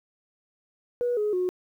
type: tone with pitch steps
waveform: sine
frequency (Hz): 485.7 / 420.4 / 363.9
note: B4 / G#4 / F#4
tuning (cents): -29 / +21 / -29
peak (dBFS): -22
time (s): 1.01-1.49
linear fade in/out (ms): 0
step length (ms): 160
effects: tanh soft clip ceiling -18 dBFS + 10-bit